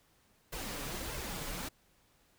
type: noise with flanger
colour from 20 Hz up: pink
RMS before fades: -40 dBFS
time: 0.52-1.69 s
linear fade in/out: 10 ms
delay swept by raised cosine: 1.9 to 7.1 ms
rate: 1.6 Hz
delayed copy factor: +0.6
effects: pink hiss -69 dBFS RMS until 2.38 s